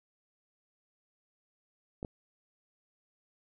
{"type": "clicks", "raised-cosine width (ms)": 2, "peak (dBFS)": -26, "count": 2, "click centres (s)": [2.029, 2.048], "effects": []}